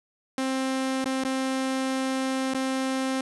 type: tone with dropouts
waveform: sawtooth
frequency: 263.8 Hz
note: C4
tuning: 14 cents sharp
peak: -21 dBFS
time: 0.38-3.21 s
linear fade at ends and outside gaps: 2 ms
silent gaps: 1.043-1.057 / 1.238-1.249 / 2.537-2.546 s
effects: resampled to 24000 Hz + 8-bit